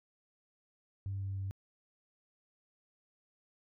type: tone with pitch steps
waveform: sine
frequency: 98 / 97.38 / 96.76 Hz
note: G2 / G2 / G2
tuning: 0 / -11 / -22 cents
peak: -34 dBFS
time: 1.06-1.51 s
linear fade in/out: 0 ms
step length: 150 ms
effects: tanh soft clip ceiling -31 dBFS